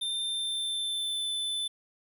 square tone with pitch glide, 3589 to 3517 Hz, A7 to A7, +34 to -1 cents, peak -30 dBFS, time 0.01-1.68 s, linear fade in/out 10 ms, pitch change -35 cents, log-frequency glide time 0.22-1.31 s, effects 11-bit

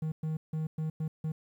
triangle tone bursts at uneven times, 157.2 Hz, D#3, 18 cents sharp, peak -28 dBFS, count 6, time 0.02-0.12 / 0.23-0.37 / 0.53-0.67 / 0.78-0.9 / 1-1.08 / 1.24-1.32 s, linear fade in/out 5 ms, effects 11-bit

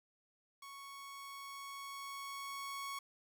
sawtooth tone with level ramp, 1108.7 Hz, C#6, in tune, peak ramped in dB -46 to -37 dBFS, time 0.62-2.99 s, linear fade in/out 5 ms, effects 11-bit

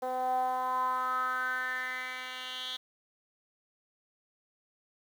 10% pulse tone with band-pass filter sweep, 255.1 Hz, C4, 44 cents flat, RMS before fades -33 dBFS, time 0.02-2.77 s, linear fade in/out 10 ms, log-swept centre 620 to 3400 Hz, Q 5.9, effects 9-bit

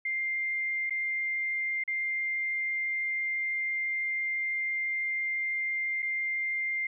sine tone with dropouts, 2102 Hz, C7, 7 cents sharp, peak -28 dBFS, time 0.05-6.87 s, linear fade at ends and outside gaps 5 ms, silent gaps 0.897-0.906 / 1.838-1.877 / 6.022-6.026 s, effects none

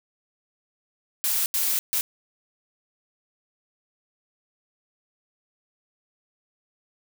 blue noise bursts at uneven times, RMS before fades -24 dBFS, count 3, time 1.24-1.46 / 1.54-1.79 / 1.93-2.01 s, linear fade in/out 0 ms, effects none

